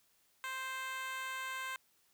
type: tone with high-pass filter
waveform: 10% pulse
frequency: 523.3 Hz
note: C5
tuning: in tune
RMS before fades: -41 dBFS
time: 0.44-1.76 s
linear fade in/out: 0 ms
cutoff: 1200 Hz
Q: 2.2
effects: white hiss -72 dBFS RMS until 2.13 s